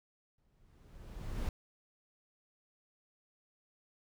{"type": "noise with exponential growth", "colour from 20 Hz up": "brown", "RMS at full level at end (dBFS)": -34, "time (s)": [0.38, 1.49], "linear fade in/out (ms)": 2, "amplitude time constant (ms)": 240, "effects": []}